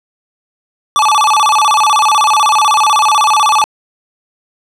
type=tone with vibrato; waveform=square; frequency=1000 Hz; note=B5; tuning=21 cents sharp; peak=-8 dBFS; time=0.96-3.64 s; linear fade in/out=0 ms; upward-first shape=square; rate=16 Hz; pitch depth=260 cents each way; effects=low-pass 9000 Hz 12 dB/octave